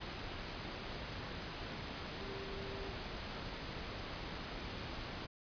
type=tone in noise; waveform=sine; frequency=392 Hz; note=G4; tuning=in tune; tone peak=-47 dBFS; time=2.19-2.92 s; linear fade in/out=20 ms; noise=pink; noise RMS=-44 dBFS; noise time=0-5.27 s; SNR=-6 dB; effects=resampled to 11025 Hz